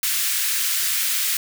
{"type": "high-pass noise", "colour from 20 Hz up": "white", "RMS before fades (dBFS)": -22, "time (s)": [0.03, 1.37], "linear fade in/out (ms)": 2, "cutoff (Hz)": 1500, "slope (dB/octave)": 24, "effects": []}